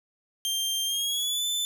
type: tone with pitch glide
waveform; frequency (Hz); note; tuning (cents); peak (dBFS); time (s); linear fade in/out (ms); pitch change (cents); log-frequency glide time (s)
sawtooth; 3173 to 3521; G7 to A7; +20 to 0; -23; 0.45-1.65; 0; +180; 0.85-1.46
effects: none